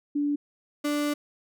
sine / 35% pulse tone pair in turn, 290 / 293.5 Hz, D4 / D4, -22 / -1 cents, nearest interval unison, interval 21 cents, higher second, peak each -23 dBFS, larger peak neither, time 0.15-0.36 / 0.84-1.14 s, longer second, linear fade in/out 10 ms, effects none

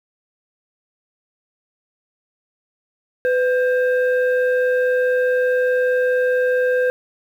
sine tone pair together, 502.1 / 1591 Hz, B4 / G6, +29 / +25 cents, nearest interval octave + minor sixth, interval 1996 cents, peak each -14 / -21 dBFS, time 3.25-6.9 s, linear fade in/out 0 ms, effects tanh soft clip ceiling -11 dBFS + 8-bit

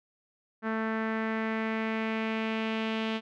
sawtooth tone with low-pass filter sweep, 221.5 Hz, A3, 12 cents sharp, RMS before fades -31 dBFS, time 0.62-3.21 s, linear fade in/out 50 ms, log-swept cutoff 1600 to 3100 Hz, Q 2.6, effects none

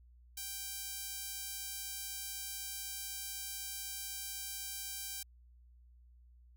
sawtooth tone with high-pass filter, 784 Hz, G5, in tune, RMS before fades -43 dBFS, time 0.37-5.23 s, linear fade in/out 5 ms, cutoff 5700 Hz, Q 0.53, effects added 60 Hz sine -58 dBFS peak until 6.56 s

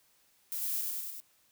violet noise with echo, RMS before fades -36 dBFS, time 0.52-0.81 s, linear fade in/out 0 ms, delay 98 ms, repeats 4, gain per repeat -2 dB, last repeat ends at 1.202 s, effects white hiss -68 dBFS RMS until 1.51 s

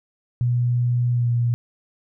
sine tone with pitch glide, 121.8 to 119.43 Hz, B2 to A#2, -24 to +42 cents, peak -17 dBFS, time 0.41-1.54 s, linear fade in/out 0 ms, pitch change -34 cents, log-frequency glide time 1.12-1.29 s, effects none

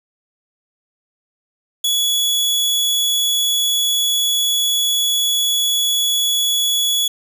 sawtooth tone, 3388 Hz, G#7, 34 cents sharp, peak -12 dBFS, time 1.84-7.08 s, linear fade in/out 5 ms, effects none

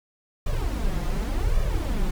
brown noise with flanger, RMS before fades -24 dBFS, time 0.46-2.11 s, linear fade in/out 5 ms, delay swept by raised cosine 1.7 to 5.7 ms, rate 0.88 Hz, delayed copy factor +0.85, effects none

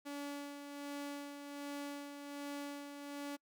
sawtooth tone with tremolo, 285.8 Hz, D4, 47 cents flat, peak -37 dBFS, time 0.05-3.37 s, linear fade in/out 20 ms, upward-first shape sine, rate 1.3 Hz, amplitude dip 50%, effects noise-tail reverb RT60 0.1 s tail -26 dB re dry

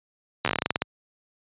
slowing click train, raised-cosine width 0.3 ms, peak -6 dBFS, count 13, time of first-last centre 0.45-0.82 s, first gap 12 ms, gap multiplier 1.16, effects high-pass 80 Hz 12 dB/octave + resampled to 8000 Hz

